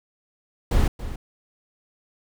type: noise with echo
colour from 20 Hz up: brown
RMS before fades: -18 dBFS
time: 0.71-0.88 s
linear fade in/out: 5 ms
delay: 280 ms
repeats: 1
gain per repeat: -13 dB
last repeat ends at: 1.16 s
effects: none

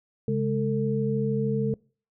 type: tone cluster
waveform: sine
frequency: 135.7 / 208.9 / 448.3 Hz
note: C#3 / G#3 / A4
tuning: -36 / +10 / +32 cents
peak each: -27 dBFS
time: 0.28-1.74 s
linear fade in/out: 2 ms
effects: noise-tail reverb RT60 0.4 s tail -24 dB re dry

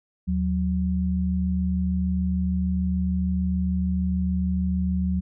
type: tone pair together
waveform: sine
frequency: 77.4 / 184.09 Hz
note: D#2 / F#3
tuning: -9 / -9 cents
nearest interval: octave + minor third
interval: 1500 cents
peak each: -25 / -23 dBFS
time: 0.27-5.21 s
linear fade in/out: 20 ms
effects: none

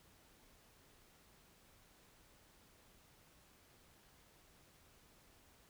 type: silence
effects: pink hiss -67 dBFS RMS until 5.69 s

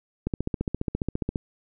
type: click train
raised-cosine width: 3 ms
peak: -13 dBFS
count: 17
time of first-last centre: 0.27-1.358 s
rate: 14.7 Hz
effects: none

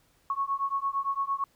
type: beating tone pair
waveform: sine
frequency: 1099 / 1107.8 Hz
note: C#6 / C#6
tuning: -15 / -1 cents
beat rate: 8.8 Hz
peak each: -30 dBFS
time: 0.3-1.44 s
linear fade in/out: 2 ms
effects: pink hiss -66 dBFS RMS until 1.55 s

